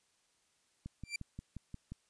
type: click train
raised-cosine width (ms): 5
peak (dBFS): -31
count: 7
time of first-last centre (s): 0.86-1.92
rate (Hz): 5.66
type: tone with exponential growth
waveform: sawtooth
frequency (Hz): 2355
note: D7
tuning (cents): +4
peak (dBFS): -29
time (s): 1.03-1.16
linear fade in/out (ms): 5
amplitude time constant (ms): 27
effects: white hiss -74 dBFS RMS until 2.09 s + resampled to 22050 Hz